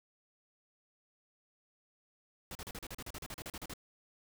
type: noise bursts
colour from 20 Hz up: pink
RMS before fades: -44 dBFS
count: 16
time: 2.51-3.737 s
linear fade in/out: 2 ms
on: 42 ms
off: 37 ms
effects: none